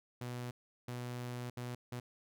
sawtooth tone bursts at uneven times, 122.6 Hz, B2, 12 cents flat, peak -36 dBFS, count 4, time 0.21-0.51 / 0.88-1.5 / 1.57-1.75 / 1.92-2 s, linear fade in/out 5 ms, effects none

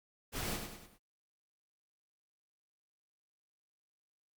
pink noise with echo, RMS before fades -38 dBFS, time 0.32-0.59 s, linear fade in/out 50 ms, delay 100 ms, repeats 4, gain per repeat -6 dB, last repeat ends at 0.99 s, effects Opus 48 kbps

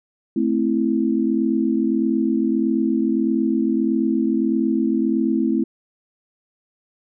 sine chord, A minor, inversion none, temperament equal, 220 / 261.6 / 329.6 Hz, A3 / C4 / E4, 0 / 0 / 0 cents, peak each -21 dBFS, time 0.36-5.64 s, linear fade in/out 5 ms, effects none

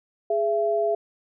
sine tone pair together, 415.6 / 671 Hz, G#4 / E5, +1 / +31 cents, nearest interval minor sixth, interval 830 cents, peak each -24 / -22 dBFS, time 0.3-0.95 s, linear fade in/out 5 ms, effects none

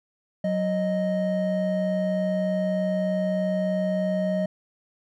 triangle tone pair together, 185.91 / 621 Hz, F#3 / D#5, +9 / -3 cents, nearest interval octave + major sixth, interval 2088 cents, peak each -23 dBFS, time 0.44-4.46 s, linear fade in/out 5 ms, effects none

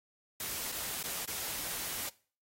white noise with dropouts, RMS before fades -38 dBFS, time 0.4-2.09 s, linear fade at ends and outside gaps 2 ms, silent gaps 0.718-0.724 / 1.029-1.039 / 1.251-1.276 s, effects noise-tail reverb RT60 0.4 s tail -20 dB re dry + AAC 48 kbps

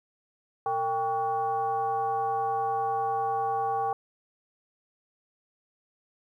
sine tone with frequency modulation, 790 Hz, G5, 13 cents sharp, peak -25 dBFS, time 0.66-3.93 s, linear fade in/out 2 ms, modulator 335 Hz, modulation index 0.79, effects 11-bit

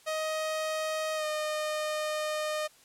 sawtooth tone with pitch glide, 627 to 612.3 Hz, D#5 to D#5, +13 to -28 cents, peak -26 dBFS, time 0.06-2.68 s, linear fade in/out 20 ms, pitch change -41 cents, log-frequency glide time 1.15-1.25 s, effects white hiss -59 dBFS RMS until 2.84 s + low-pass 11000 Hz 12 dB/octave

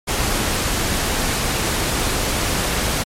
pink noise, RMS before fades -20 dBFS, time 0.07-3.04 s, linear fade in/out 20 ms, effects low-pass 12000 Hz 12 dB/octave + MP3 64 kbps

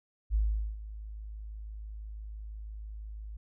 sine tone with ADSR envelope, 53 Hz, G#1, 36 cents sharp, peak -23 dBFS, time 0.3-3.37 s, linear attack 46 ms, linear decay 420 ms, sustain -16 dB, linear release 5 ms, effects none

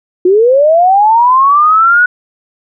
sine linear sweep, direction up, 349.9 to 1480 Hz, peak -4 dBFS, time 0.25-2.06 s, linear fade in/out 5 ms, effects none

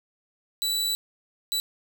sawtooth tone bursts at uneven times, 3951 Hz, B7, in tune, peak -21 dBFS, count 2, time 0.62-0.95 / 1.52-1.6 s, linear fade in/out 0 ms, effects none

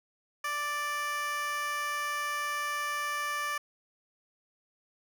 15% pulse tone with high-pass filter, 587.3 Hz, D5, in tune, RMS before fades -33 dBFS, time 0.44-3.58 s, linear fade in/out 5 ms, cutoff 1200 Hz, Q 1.6, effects none

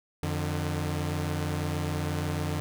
sawtooth tone pair together, 88.16 / 150 Hz, F2 / D3, +17 / +37 cents, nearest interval major sixth, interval 920 cents, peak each -27 dBFS, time 0.23-2.6 s, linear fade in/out 0 ms, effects none

